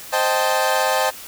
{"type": "chord", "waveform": "30% pulse", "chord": "A half-diminished seventh", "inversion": "first", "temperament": "equal", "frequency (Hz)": [523.3, 622.3, 784, 880], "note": ["C5", "Eb5", "G5", "A5"], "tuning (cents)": [0, 0, 0, 0], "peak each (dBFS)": -20, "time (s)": [0.12, 1.11], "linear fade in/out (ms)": 20, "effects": ["white hiss -37 dBFS RMS until 1.27 s"]}